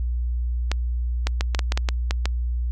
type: clicks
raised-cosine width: 0.2 ms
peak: -6 dBFS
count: 10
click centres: 0.716 / 1.27 / 1.409 / 1.548 / 1.592 / 1.721 / 1.775 / 1.888 / 2.109 / 2.256 s
effects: added 60 Hz sine -21 dBFS peak until 2.71 s + MP3 96 kbps

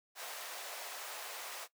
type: high-pass noise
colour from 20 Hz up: pink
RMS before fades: -45 dBFS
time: 0.15-1.68 s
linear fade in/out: 50 ms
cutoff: 560 Hz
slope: 24 dB/octave
effects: noise-tail reverb RT60 0.1 s tail -17 dB re dry

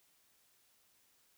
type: silence
effects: white hiss -71 dBFS RMS until 1.37 s

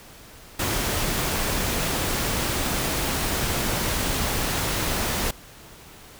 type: noise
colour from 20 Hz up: pink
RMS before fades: -25 dBFS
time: 0.59-5.31 s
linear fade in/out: 5 ms
effects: pink hiss -46 dBFS RMS until 6.19 s

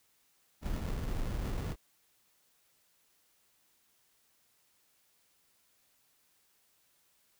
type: noise with sample-and-hold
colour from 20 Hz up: brown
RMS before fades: -35 dBFS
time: 0.61-1.76 s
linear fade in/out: 50 ms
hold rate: 1575 Hz
effects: white hiss -71 dBFS RMS until 7.39 s

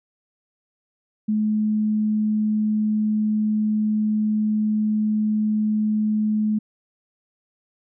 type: tone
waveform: sine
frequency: 213.8 Hz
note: A3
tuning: 49 cents flat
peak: -18 dBFS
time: 1.28-6.59 s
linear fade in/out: 10 ms
effects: none

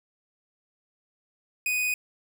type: tone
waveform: 45% pulse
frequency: 2489 Hz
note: D#7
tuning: in tune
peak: -24 dBFS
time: 1.66-1.94 s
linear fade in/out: 2 ms
effects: none

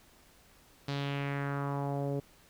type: tone with low-pass filter sweep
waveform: sawtooth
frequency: 140.8 Hz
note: C#3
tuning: 27 cents sharp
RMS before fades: -34 dBFS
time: 0.88-2.2 s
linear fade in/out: 5 ms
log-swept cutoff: 4400 to 470 Hz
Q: 2.5
effects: pink hiss -61 dBFS RMS until 2.49 s

